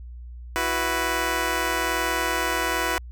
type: chord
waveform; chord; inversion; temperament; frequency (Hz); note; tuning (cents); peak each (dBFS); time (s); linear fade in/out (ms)
10% pulse; E suspended second; none; just; 329.6 / 370.8 / 494.4; E4 / F#4 / B4; 0 / +4 / +2; -20; 0.56-2.98; 0
effects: added 60 Hz sine -36 dBFS peak until 3.11 s